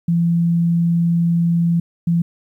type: tone pair in turn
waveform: sine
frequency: 169.5 / 169.5 Hz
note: E3 / E3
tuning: +49 / +49 cents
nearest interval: unison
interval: 0 cents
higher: neither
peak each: -13 dBFS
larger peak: neither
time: 0.08-1.8 / 2.07-2.22 s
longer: first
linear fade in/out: 5 ms
effects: 9-bit